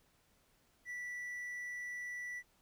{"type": "tone", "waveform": "triangle", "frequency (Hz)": 1962, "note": "B6", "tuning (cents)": -12, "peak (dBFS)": -39, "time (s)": [0.85, 2.43], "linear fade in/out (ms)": 50, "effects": ["pink hiss -72 dBFS RMS until 2.61 s"]}